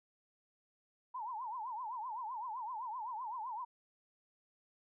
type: tone with vibrato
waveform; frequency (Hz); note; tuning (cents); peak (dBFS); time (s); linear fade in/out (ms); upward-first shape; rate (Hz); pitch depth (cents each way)
sine; 938; A#5; +11; -39; 1.14-3.65; 10; triangle; 7.8; 220
effects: none